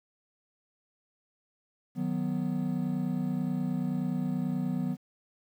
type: chord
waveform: triangle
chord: B major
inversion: first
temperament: equal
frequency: 155.56 / 185 / 246.9 Hz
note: D#3 / F#3 / B3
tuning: 0 / 0 / 0 cents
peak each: -32 / -30 / -30 dBFS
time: 1.95-4.97 s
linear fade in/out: 50 ms
effects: 10-bit